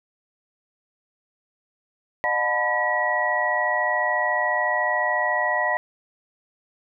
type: tone cluster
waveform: sine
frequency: 609 / 723 / 874 / 994 / 1925 Hz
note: D#5 / F#5 / A5 / B5 / B6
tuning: -37 / -40 / -12 / +11 / -45 cents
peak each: -27 / -27 / -30 / -28 / -23 dBFS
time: 2.24-5.77 s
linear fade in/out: 0 ms
effects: none